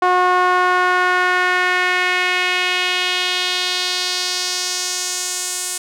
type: tone with band-pass filter sweep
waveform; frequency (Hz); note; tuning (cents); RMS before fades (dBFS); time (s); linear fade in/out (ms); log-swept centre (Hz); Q
sawtooth; 363; F#4; -33; -18; 0.02-5.78; 5; 970 to 8500; 2
effects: none